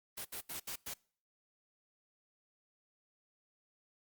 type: noise bursts at uneven times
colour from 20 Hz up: white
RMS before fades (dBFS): -42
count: 5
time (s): 0.17-0.25 / 0.32-0.41 / 0.49-0.6 / 0.67-0.76 / 0.86-0.94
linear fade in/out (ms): 10
effects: noise-tail reverb RT60 0.5 s tail -25 dB re dry + Opus 32 kbps